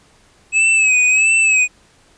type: tone with vibrato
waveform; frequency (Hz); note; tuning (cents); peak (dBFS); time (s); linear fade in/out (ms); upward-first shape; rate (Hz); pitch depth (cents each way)
square; 2571; E7; -44; -11; 0.52-1.68; 50; sine; 1.5; 66
effects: pink hiss -52 dBFS RMS until 2.17 s + resampled to 22050 Hz